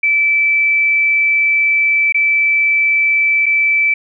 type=tone with dropouts; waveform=sine; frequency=2318 Hz; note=D7; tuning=23 cents flat; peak=-10 dBFS; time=0.03-3.94 s; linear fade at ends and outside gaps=5 ms; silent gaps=2.124-2.144 / 3.459-3.463 s; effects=none